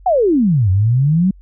sine exponential two-way sweep, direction down then up, 781 to 90.5 to 196.9 Hz, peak -10 dBFS, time 0.06-1.31 s, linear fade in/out 5 ms, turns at 0.7 s, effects added 46 Hz sine -39 dBFS peak until 1.41 s

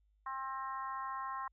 harmonic tone, 265.6 Hz, C4, 26 cents sharp, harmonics 3 / 4 / 5 / 6 / 7, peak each -47 / -39 / -47 / -54 / -51 dBFS, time 0.26-1.48 s, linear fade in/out 5 ms, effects added 51 Hz sine -69 dBFS peak until 1.52 s

